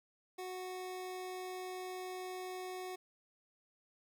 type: tone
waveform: 25% pulse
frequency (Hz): 368.7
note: F#4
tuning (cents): -6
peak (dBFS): -38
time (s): 0.38-2.96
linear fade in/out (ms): 10
effects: 13-bit